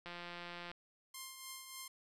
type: click train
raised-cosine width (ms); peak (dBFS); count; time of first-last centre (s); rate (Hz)
0.3; -31; 115; 0.06-0.715; 174
type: tone with tremolo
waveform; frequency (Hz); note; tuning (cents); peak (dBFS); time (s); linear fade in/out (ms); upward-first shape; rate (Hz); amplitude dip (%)
5% pulse; 1055; C6; +14; -33; 1.14-1.88; 5; triangle; 3.4; 55
effects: resampled to 32000 Hz

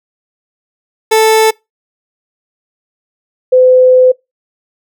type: tone pair in turn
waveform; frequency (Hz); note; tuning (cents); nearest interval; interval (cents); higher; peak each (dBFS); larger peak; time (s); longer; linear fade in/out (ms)
30% pulse / sine; 440 / 509.2; A4 / C5; 0 / -47; minor third; 253; second; -3; neither; 1.11-1.51 / 3.52-4.12; second; 10
effects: noise-tail reverb RT60 0.2 s tail -24 dB re dry

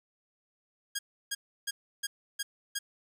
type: tone bursts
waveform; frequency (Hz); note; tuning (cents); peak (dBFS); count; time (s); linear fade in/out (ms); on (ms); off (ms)
10% pulse; 1631; G#6; -32; -22; 6; 0.95-2.79; 10; 40; 320
effects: none

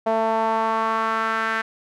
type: tone with band-pass filter sweep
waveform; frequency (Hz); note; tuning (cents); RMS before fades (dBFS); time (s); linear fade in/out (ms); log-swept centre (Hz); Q
sawtooth; 223; A3; +23; -22; 0.06-1.62; 10; 720 to 1600; 3.1
effects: none

